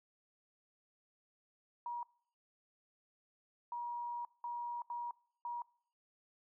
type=tone bursts at uneven times; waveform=sine; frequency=955 Hz; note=A#5; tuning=42 cents sharp; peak=-38 dBFS; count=5; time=1.86-2.03 / 3.72-4.25 / 4.44-4.82 / 4.9-5.11 / 5.45-5.62 s; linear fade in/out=2 ms; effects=noise-tail reverb RT60 0.6 s tail -23 dB re dry